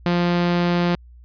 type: tone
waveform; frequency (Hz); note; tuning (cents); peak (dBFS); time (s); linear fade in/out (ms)
sawtooth; 174.61; F3; 0; -13; 0.06-0.95; 0
effects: added 60 Hz sine -42 dBFS peak until 1.24 s + resampled to 11025 Hz